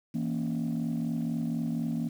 sine chord, A# diminished, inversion second, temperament equal, 164.81 / 233.1 / 277.2 Hz, E3 / A#3 / C#4, 0 / 0 / 0 cents, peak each -31 / -29 / -34 dBFS, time 0.14-2.09 s, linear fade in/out 10 ms, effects tanh soft clip ceiling -24 dBFS + 9-bit

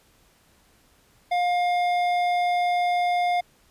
triangle tone with hard clipping, 709 Hz, F5, 26 cents sharp, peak -22 dBFS, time 1.31-3.41 s, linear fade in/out 10 ms, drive 14 dB, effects pink hiss -60 dBFS RMS until 3.7 s + resampled to 32000 Hz

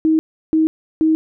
sine tone bursts, 316.8 Hz, D#4, 31 cents sharp, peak -11 dBFS, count 3, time 0.05-1.15 s, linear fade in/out 0 ms, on 140 ms, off 340 ms, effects none

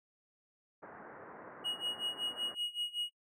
pink low-pass noise, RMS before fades -47 dBFS, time 0.82-2.55 s, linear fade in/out 10 ms, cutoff 1800 Hz, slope 48 dB/octave
triangle tone with tremolo, 2894 Hz, F#7, 39 cents flat, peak -31 dBFS, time 1.64-3.1 s, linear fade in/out 20 ms, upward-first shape sine, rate 5.3 Hz, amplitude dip 90%
effects noise-tail reverb RT60 0.1 s tail -21 dB re dry + high-pass 300 Hz 12 dB/octave

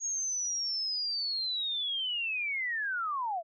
sine linear sweep, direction down, 6645 to 633 Hz, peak -30 dBFS, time 0-3.43 s, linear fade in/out 50 ms, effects none

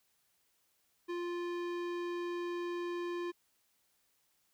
square tone with low-pass filter, 348.9 Hz, F4, 2 cents flat, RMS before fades -38 dBFS, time 1.08-3.32 s, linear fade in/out 20 ms, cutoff 3500 Hz, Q 0.63, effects white hiss -75 dBFS RMS until 4.53 s

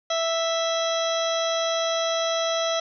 harmonic tone, 659.3 Hz, E5, in tune, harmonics 1 / 2 / 3 / 4 / 5 / 6 / 8 / 9, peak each -24 / -30 / -36 / -41 / -31 / -33 / -38 / -35 dBFS, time 0.1-2.8 s, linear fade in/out 5 ms, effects none

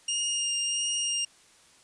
20% pulse tone with vibrato, 2827 Hz, F7, 20 cents sharp, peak -21 dBFS, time 0.08-1.25 s, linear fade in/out 5 ms, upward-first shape sine, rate 1.5 Hz, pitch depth 13 cents each way, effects white hiss -58 dBFS RMS until 1.83 s + resampled to 22050 Hz

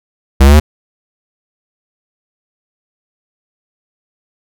square exponential sweep, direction up, 65.41 to 77.78 Hz, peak -3 dBFS, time 0.4-0.6 s, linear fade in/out 10 ms, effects none

